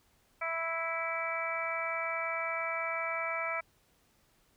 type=harmonic tone; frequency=329.6 Hz; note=E4; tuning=in tune; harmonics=2 / 3 / 4 / 5 / 6 / 7; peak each=-38 / -42 / -37 / -46 / -41 / -36 dBFS; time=0.41-3.61 s; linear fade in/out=10 ms; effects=pink hiss -69 dBFS RMS until 4.56 s